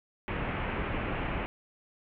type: low-pass noise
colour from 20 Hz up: pink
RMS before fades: -33 dBFS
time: 0.28-1.46 s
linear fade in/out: 0 ms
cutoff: 2800 Hz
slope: 48 dB/octave
effects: none